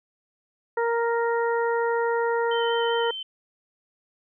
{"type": "harmonic tone", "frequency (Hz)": 466.2, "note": "A#4", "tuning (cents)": 0, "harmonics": [1, 2, 3, 4], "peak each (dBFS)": [-23, -27, -32, -34], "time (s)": [0.77, 3.11], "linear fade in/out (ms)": 5}
{"type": "tone with vibrato", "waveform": "sine", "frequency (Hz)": 3082, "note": "G7", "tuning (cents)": -30, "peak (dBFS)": -31, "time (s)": [2.51, 3.23], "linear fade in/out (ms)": 5, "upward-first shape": "square", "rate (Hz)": 5.1, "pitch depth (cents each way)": 8}
{"effects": []}